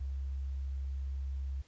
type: tone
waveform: sine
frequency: 67.6 Hz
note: C#2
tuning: 43 cents flat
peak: -34 dBFS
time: 0-1.62 s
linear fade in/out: 10 ms
effects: pink hiss -66 dBFS RMS until 1.67 s + resampled to 16000 Hz